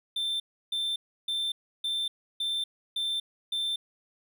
triangle tone bursts, 3561 Hz, A7, 20 cents sharp, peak -26 dBFS, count 7, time 0.16-3.76 s, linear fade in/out 5 ms, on 240 ms, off 320 ms, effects none

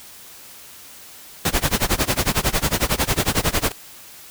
pink noise with tremolo, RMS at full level -17 dBFS, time 1.45-3.72 s, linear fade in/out 2 ms, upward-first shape sine, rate 11 Hz, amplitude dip 95%, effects white hiss -42 dBFS RMS until 4.3 s

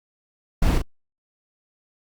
brown noise with echo, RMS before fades -18 dBFS, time 0.62-0.78 s, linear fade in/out 5 ms, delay 39 ms, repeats 1, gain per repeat -6 dB, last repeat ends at 0.819 s, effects Opus 48 kbps

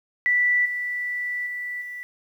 sine tone with level steps, 1968 Hz, B6, 7 cents flat, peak -17 / -25 / -28 / -32 dBFS, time 0.26-2.03 s, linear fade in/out 0 ms, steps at 0.65 / 1.46 / 1.81 s, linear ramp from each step 10 ms, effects 9-bit

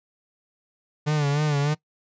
45% pulse tone with vibrato, 146.9 Hz, D3, 1 cent sharp, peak -20 dBFS, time 1.06-1.75 s, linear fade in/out 20 ms, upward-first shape sine, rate 3.3 Hz, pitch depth 67 cents each way, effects noise-tail reverb RT60 0.1 s tail -21 dB re dry + resampled to 16000 Hz

